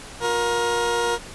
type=tone pair together; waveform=20% pulse; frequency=358.4 / 471.5 Hz; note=F4 / A#4; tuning=+45 / +20 cents; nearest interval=perfect fourth; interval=475 cents; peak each=-24 / -16 dBFS; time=0.2-1.19 s; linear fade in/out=50 ms; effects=pink hiss -39 dBFS RMS until 1.34 s + resampled to 24000 Hz